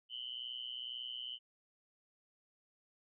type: tone with amplitude modulation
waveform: sine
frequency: 3024 Hz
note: F#7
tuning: 37 cents sharp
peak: -37 dBFS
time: 0.09-1.39 s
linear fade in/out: 50 ms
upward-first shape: sine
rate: 122 Hz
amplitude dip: 100%
effects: none